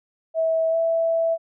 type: tone with pitch glide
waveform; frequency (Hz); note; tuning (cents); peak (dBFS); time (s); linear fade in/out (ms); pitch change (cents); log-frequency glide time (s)
sine; 649 to 659.6; E5 to E5; -27 to +1; -18; 0.34-1.38; 50; +28; 0.7-0.76
effects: none